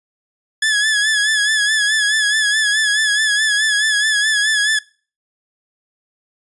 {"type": "tone with vibrato", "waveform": "sawtooth", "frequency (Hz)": 1708, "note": "G#6", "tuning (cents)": 48, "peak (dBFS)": -10, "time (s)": [0.62, 4.79], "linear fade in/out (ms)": 5, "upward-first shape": "sine", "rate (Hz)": 4.7, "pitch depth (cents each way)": 57, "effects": ["noise-tail reverb RT60 0.4 s tail -23 dB re dry", "resampled to 24000 Hz"]}